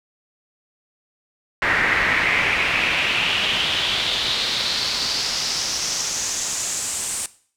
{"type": "noise with band-pass filter sweep", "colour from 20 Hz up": "brown", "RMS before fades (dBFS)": -22, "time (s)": [1.62, 7.26], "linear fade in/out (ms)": 2, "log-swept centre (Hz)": [1800, 8500], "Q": 3.7, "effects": ["noise-tail reverb RT60 0.5 s tail -18 dB re dry"]}